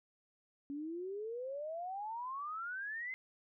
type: exponential sweep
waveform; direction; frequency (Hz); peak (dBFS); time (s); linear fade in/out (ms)
sine; up; 277.2 to 2093; -39; 0.7-3.14; 0
effects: none